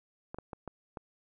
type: clicks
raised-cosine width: 1 ms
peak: -26 dBFS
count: 5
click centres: 0.345 / 0.386 / 0.532 / 0.677 / 0.972 s
effects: none